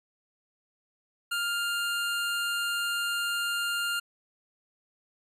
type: tone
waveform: 25% pulse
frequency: 1402 Hz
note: F6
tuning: 6 cents sharp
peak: -24 dBFS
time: 1.31-4 s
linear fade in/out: 10 ms
effects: resampled to 32000 Hz